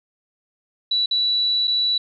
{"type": "tone with dropouts", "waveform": "sine", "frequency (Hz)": 3941, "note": "B7", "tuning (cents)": -4, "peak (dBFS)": -17, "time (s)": [0.91, 1.98], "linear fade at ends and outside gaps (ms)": 5, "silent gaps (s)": [[1.06, 1.11], [1.673, 1.677]], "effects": []}